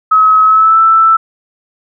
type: tone with pitch glide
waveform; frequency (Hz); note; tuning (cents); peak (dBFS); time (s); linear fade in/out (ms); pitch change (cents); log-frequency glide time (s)
sine; 1281 to 1323.9; E6 to E6; -50 to +7; -4; 0.11-1.17; 10; +57; 0.44-0.79
effects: none